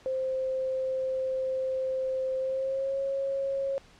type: tone with pitch glide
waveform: sine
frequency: 523.3 to 545.8 Hz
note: C5 to C#5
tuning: 0 to -27 cents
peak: -27 dBFS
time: 0.06-3.78 s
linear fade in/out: 0 ms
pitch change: +73 cents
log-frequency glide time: 2.39-2.99 s
effects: pink hiss -56 dBFS RMS until 3.99 s + low-pass 6000 Hz 12 dB/octave